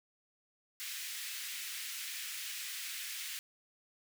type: high-pass noise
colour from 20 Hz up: pink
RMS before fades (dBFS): -42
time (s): 0.8-3.39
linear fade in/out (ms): 0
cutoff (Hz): 1900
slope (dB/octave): 24
effects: none